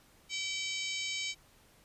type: harmonic tone with a mistuned harmonic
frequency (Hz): 767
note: G5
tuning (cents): -38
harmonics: 3 / 4 / 5 / 6 / 7 / 8 / 9 / 10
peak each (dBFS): -38 / -40 / -42 / -44 / -45 / -46 / -47 / -48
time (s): 0.29-1.35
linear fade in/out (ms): 50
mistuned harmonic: 8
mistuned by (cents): +74
effects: pink hiss -63 dBFS RMS until 1.84 s + resampled to 32000 Hz